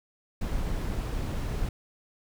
brown noise, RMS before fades -30 dBFS, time 0.41-1.69 s, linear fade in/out 5 ms, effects none

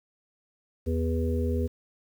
harmonic tone, 81.6 Hz, E2, 17 cents flat, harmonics 1 / 3 / 5 / 6, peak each -26 / -31 / -33 / -34 dBFS, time 0.86-1.68 s, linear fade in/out 20 ms, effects 9-bit

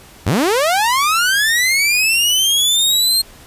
sawtooth linear sweep, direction up, 69.6 to 4231 Hz, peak -9 dBFS, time 0.26-3.22 s, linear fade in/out 10 ms, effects pink hiss -42 dBFS RMS until 3.46 s + resampled to 32000 Hz

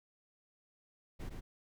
brown noise with echo, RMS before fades -41 dBFS, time 1.19-1.3 s, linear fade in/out 20 ms, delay 110 ms, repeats 1, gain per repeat -3 dB, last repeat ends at 1.41 s, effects none

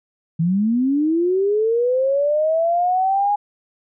sine linear sweep, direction up, 157.4 to 830.6 Hz, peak -15 dBFS, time 0.39-3.36 s, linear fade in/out 10 ms, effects none

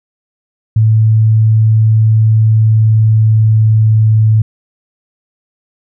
sine tone with pitch glide, 110 to 109.37 Hz, A2 to A2, 0 to -10 cents, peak -5 dBFS, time 0.76-4.42 s, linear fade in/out 5 ms, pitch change -10 cents, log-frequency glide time 2.45-4.14 s, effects none

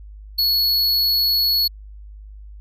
square tone, 4376 Hz, C#8, 23 cents flat, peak -16 dBFS, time 0.38-1.68 s, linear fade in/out 10 ms, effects added 51 Hz sine -36 dBFS peak until 2.6 s

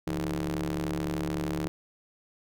sawtooth ring-modulated tone, 73.42 Hz, D2, in tune, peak -22 dBFS, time 0.07-1.68 s, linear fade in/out 0 ms, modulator 242 Hz, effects none

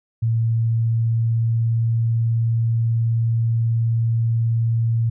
sine tone with pitch glide, 114.1 to 114.83 Hz, A#2 to A#2, -37 to -26 cents, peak -16 dBFS, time 0.22-5.1 s, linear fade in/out 10 ms, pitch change +11 cents, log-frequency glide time 0.35-1.93 s, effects none

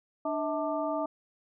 harmonic tone with a mistuned harmonic, 296.1 Hz, D4, 14 cents sharp, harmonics 1 / 2 / 3 / 4, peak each -34 / -31 / -36 / -37 dBFS, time 0.25-1.06 s, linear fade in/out 5 ms, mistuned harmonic 2, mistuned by +140 cents, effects none

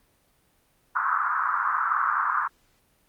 pink band-pass noise, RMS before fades -25 dBFS, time 0.95-2.48 s, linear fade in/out 10 ms, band 1100 to 1400 Hz, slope 48 dB/octave, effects pink hiss -65 dBFS RMS until 3.08 s + Opus 32 kbps

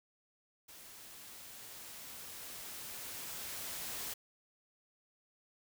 white noise with level ramp, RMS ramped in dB -54 to -41 dBFS, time 0.68-4.14 s, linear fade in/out 10 ms, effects none

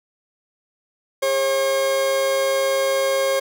40% pulse tone pair together, 401.9 / 540 Hz, G4 / C#5, +43 / -45 cents, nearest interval perfect fourth, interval 512 cents, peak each -28 / -17 dBFS, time 1.22-3.4 s, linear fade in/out 10 ms, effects none

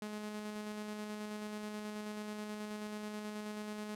sawtooth tone with tremolo, 211.1 Hz, G#3, 29 cents sharp, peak -36 dBFS, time 0.02-3.95 s, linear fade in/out 2 ms, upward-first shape square, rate 9.3 Hz, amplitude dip 25%, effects low-pass 12000 Hz 12 dB/octave

